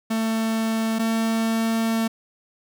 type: tone pair in turn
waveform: 45% pulse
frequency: 223.2 / 225.1 Hz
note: A3 / A3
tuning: +25 / +40 cents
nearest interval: unison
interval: 15 cents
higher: second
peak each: -21 / -20 dBFS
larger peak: second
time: 0.1-0.99 / 0.99-2.08 s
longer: second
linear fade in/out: 10 ms
effects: none